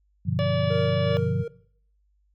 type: chord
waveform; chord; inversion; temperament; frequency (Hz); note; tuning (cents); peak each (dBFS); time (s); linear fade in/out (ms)
sine; G dominant seventh; none; equal; 98 / 123.47 / 146.83 / 174.61; G2 / B2 / D3 / F3; 0 / 0 / 0 / 0; -28; 0.25-1.44; 20
type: harmonic tone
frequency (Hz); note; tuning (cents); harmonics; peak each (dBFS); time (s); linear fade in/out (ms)
576; D5; -34; 1 / 2 / 3 / 4 / 5 / 6 / 7 / 9; -25 / -36 / -39 / -41 / -38 / -41 / -46 / -48; 0.39-1.17; 0
type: tone with tremolo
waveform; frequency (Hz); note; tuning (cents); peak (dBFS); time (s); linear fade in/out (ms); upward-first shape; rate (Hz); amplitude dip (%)
triangle; 466.2; A#4; 0; -23; 0.7-1.48; 5; sine; 2.6; 65
effects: noise-tail reverb RT60 0.6 s tail -20 dB re dry + added 50 Hz sine -63 dBFS peak until 2.34 s